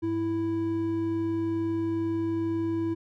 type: tone pair together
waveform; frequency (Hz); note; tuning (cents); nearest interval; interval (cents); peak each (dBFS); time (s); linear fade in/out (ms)
triangle; 102.45 / 329.6; G#2 / E4; -23 / 0; octave + minor sixth; 2023; -33 / -24; 0.02-2.95; 20
effects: none